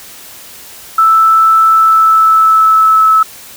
sine tone with pitch glide, 1318.5 to 1301.1 Hz, E6 to E6, 0 to -23 cents, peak -4 dBFS, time 0.98-3.23 s, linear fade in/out 5 ms, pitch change -23 cents, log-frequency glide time 1.68-3.11 s, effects white hiss -33 dBFS RMS until 3.56 s

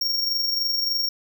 square tone with amplitude modulation, 5540 Hz, F8, 15 cents flat, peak -20 dBFS, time 0.01-1.09 s, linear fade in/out 5 ms, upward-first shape sine, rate 23.4 Hz, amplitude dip 45%, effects none

